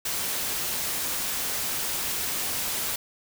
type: noise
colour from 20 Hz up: white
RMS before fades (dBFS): -29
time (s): 0.05-2.96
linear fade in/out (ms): 5
effects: none